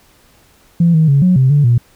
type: tone with pitch steps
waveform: sine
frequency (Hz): 169.7 / 158.6 / 139.8 / 182 / 130.9 / 145.2 / 119.6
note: F3 / D#3 / C#3 / F#3 / C3 / D3 / A#2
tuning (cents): -49 / +33 / +15 / -28 / +1 / -19 / +45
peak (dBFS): -6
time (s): 0.8-1.78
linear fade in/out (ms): 5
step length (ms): 140
effects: tanh soft clip ceiling -2 dBFS + pink hiss -50 dBFS RMS until 1.95 s